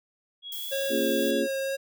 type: tone with pitch glide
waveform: sine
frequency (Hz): 3322 to 3408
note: G#7 to G#7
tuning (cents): 0 to +44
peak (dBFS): -36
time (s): 0.42-1.43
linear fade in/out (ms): 50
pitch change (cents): +44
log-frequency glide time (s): 0.55-0.76
type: noise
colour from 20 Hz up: violet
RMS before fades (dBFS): -37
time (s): 0.52-1.31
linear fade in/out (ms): 2
type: tone with vibrato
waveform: square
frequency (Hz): 543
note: C#5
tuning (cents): -36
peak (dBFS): -28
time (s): 0.71-1.77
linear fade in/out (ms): 20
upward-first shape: sine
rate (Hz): 2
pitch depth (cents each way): 13
type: chord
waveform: sine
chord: Bb minor seventh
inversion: none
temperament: equal with one note detuned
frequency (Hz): 233.1 / 277.2 / 346.6 / 415.3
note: Bb3 / Db4 / F4 / Ab4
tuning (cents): 0 / 0 / -13 / 0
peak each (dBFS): -30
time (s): 0.89-1.48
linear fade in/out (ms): 50
effects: none